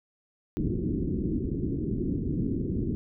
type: low-pass noise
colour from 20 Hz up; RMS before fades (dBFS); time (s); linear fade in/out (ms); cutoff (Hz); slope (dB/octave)
white; -29; 0.57-2.95; 0; 360; 48
effects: none